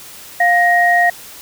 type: tone pair together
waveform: sine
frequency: 703.5 / 1878 Hz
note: F5 / A#6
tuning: +12 / +12 cents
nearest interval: octave + perfect fourth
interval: 1700 cents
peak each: -12 dBFS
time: 0.4-1.1 s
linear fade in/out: 5 ms
effects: white hiss -36 dBFS RMS until 1.41 s